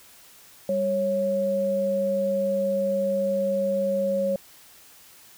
sine tone pair together, 197.62 / 550 Hz, G3 / C#5, +14 / -14 cents, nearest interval octave + tritone, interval 1772 cents, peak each -29 / -22 dBFS, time 0.69-4.36 s, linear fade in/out 2 ms, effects white hiss -51 dBFS RMS until 5.37 s

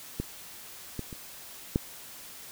clicks, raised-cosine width 3 ms, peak -17 / -20 / -27 / -11 dBFS, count 4, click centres 0.2 / 0.993 / 1.128 / 1.759 s, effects white hiss -46 dBFS RMS until 2.51 s

